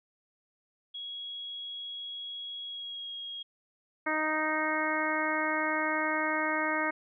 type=tone with pitch glide; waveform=sine; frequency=3322 to 3278 Hz; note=G#7 to G#7; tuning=0 to -23 cents; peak=-37 dBFS; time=0.94-3.43 s; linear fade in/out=10 ms; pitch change=-23 cents; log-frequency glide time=2.64-3.12 s
type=harmonic tone; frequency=310.5 Hz; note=D#4; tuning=3 cents flat; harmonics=1 / 2 / 3 / 4 / 5 / 6 / 7; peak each=-35 / -35 / -35 / -35 / -35 / -35 / -35 dBFS; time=4.06-6.91 s; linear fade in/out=10 ms
effects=none

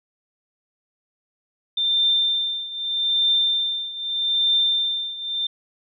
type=tone with tremolo; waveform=sine; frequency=3584 Hz; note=A7; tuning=31 cents sharp; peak=-15 dBFS; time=1.77-5.47 s; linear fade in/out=5 ms; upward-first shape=triangle; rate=0.81 Hz; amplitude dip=85%; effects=none

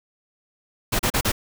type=noise bursts; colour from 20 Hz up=pink; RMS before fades=-21 dBFS; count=4; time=0.92-1.32 s; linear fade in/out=10 ms; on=73 ms; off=36 ms; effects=none

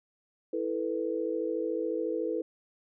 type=chord; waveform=sine; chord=E suspended fourth; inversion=none; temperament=equal with one note detuned; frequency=327.7 / 440 / 493.9 Hz; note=E4 / A4 / B4; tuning=-10 / 0 / 0 cents; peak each=-33 dBFS; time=0.53-2.42 s; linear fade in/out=5 ms; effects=none

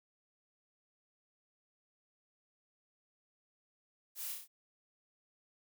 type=noise with echo; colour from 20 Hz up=blue; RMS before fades=-43 dBFS; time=4.15-4.36 s; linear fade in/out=50 ms; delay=30 ms; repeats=4; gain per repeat=-3 dB; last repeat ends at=4.48 s; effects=none

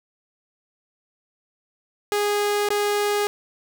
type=tone with dropouts; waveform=sawtooth; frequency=412.4 Hz; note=G#4; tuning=12 cents flat; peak=-16 dBFS; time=2.12-3.27 s; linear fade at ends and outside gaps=0 ms; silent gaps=2.688-2.704 s; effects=none

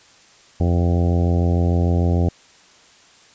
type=harmonic tone; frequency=86.7 Hz; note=F2; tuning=12 cents flat; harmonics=1 / 2 / 3 / 4 / 5 / 6 / 7 / 8 / 9; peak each=-16 / -22 / -26 / -28 / -30 / -32 / -33 / -34 / -35 dBFS; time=0.6-2.29 s; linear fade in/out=5 ms; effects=white hiss -50 dBFS RMS until 3.34 s + resampled to 16000 Hz

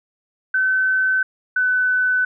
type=tone pair in turn; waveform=sine; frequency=1525 / 1504 Hz; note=G6 / F#6; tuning=-48 / +28 cents; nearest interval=unison; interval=24 cents; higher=first; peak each=-15 dBFS; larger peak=neither; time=0.54-1.23 / 1.56-2.25 s; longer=neither; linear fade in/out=5 ms; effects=none

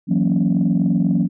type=chord; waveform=sine; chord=F# dominant seventh; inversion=third; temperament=equal; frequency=164.81 / 185 / 233.1 / 277.2 Hz; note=E3 / F#3 / A#3 / C#4; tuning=0 / 0 / 0 / 0 cents; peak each=-19 / -17 / -20 / -21 dBFS; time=0.07-1.29 s; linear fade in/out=50 ms; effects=tanh soft clip ceiling -8 dBFS

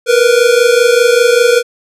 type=tone pair together; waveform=square; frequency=467.9 / 493 Hz; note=A#4 / B4; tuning=+6 / -3 cents; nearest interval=minor second; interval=91 cents; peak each=-10 dBFS; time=0.06-1.63 s; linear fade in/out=50 ms; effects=low-pass 11000 Hz 12 dB/octave

